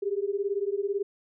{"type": "beating tone pair", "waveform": "sine", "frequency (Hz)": [392, 410], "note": ["G4", "G#4"], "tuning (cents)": [0, -22], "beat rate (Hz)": 18, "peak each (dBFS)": -29, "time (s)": [0.02, 1.03], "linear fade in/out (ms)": 10, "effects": []}